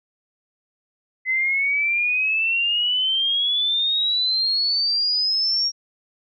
sine exponential sweep, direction up, 2032 to 5620 Hz, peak -18 dBFS, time 1.25-5.72 s, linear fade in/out 50 ms, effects none

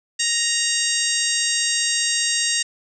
harmonic tone, 935 Hz, A#5, 5 cents sharp, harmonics 2 / 3 / 4 / 5 / 6 / 7 / 8 / 9, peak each -27 / -27 / -27 / -27 / -27 / -27 / -27 / -27 dBFS, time 0.19-2.63 s, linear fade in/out 10 ms, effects none

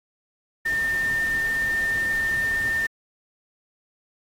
sine tone in noise, 1807 Hz, A6, 46 cents sharp, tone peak -21 dBFS, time 0.65-2.87 s, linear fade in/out 10 ms, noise pink, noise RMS -38 dBFS, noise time 0.65-2.87 s, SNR +14 dB, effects AAC 48 kbps

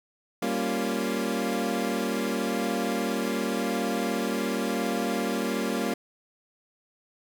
25% pulse chord, G half-diminished seventh, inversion none, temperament equal, 196 / 233.1 / 277.2 / 349.2 Hz, G3 / Bb3 / Db4 / F4, 0 / 0 / 0 / 0 cents, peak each -28 / -26 / -29 / -30 dBFS, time 0.42-5.94 s, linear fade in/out 5 ms, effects none

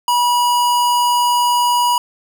square tone, 970 Hz, B5, 31 cents flat, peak -13 dBFS, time 0.08-1.98 s, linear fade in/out 2 ms, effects none

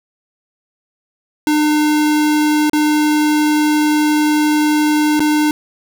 square tone with dropouts, 301.9 Hz, D4, 48 cents sharp, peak -12 dBFS, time 1.47-5.51 s, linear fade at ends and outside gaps 1 ms, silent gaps 2.697-2.732 / 5.195-5.203 s, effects none

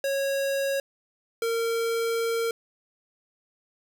square tone pair in turn, 550 / 459.4 Hz, C#5 / A#4, -14 / -25 cents, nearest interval minor third, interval 311 cents, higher first, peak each -25 dBFS, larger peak neither, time 0.04-0.8 / 1.42-2.51 s, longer second, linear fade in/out 2 ms, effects none

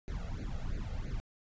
brown noise with flanger, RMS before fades -37 dBFS, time 0.08-1.2 s, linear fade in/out 0 ms, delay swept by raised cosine 0.46 to 1.56 ms, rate 3 Hz, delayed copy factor +1, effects resampled to 16000 Hz

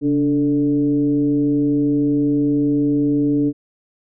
sine tone with frequency modulation, 289.7 Hz, D4, 24 cents flat, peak -14 dBFS, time 0.01-3.53 s, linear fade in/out 50 ms, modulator 153 Hz, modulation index 0.59, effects none

